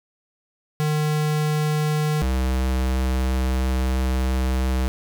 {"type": "tone pair in turn", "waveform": "square", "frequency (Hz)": [152, 64.5], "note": ["D#3", "C2"], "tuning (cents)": [-40, -24], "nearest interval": "octave + minor third", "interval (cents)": 1484, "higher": "first", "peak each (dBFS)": -20, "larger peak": "neither", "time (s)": [[0.8, 2.22], [2.22, 4.88]], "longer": "second", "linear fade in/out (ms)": 0, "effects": []}